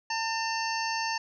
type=harmonic tone; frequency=900 Hz; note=A5; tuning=39 cents sharp; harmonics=1 / 2 / 3 / 5 / 6 / 7; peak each=-31 / -35 / -36 / -37 / -38 / -41 dBFS; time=0.1-1.18 s; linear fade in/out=5 ms; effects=none